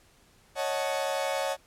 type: chord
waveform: 40% pulse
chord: D# half-diminished seventh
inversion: third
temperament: equal with one note detuned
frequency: 554.4 / 625.5 / 740 / 880 Hz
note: C#5 / D#5 / F#5 / A5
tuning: 0 / +9 / 0 / 0 cents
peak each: -30 / -33 / -34 / -35 dBFS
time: 0.55-1.57 s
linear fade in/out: 50 ms
effects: pink hiss -61 dBFS RMS until 1.66 s + low-pass 12000 Hz 12 dB/octave